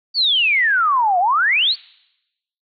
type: exponential two-way sweep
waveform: sine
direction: down then up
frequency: 4660 to 690 to 4660 Hz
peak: -13 dBFS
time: 0.14-1.76 s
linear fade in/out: 50 ms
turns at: 1.19 s
effects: noise-tail reverb RT60 0.9 s tail -24 dB re dry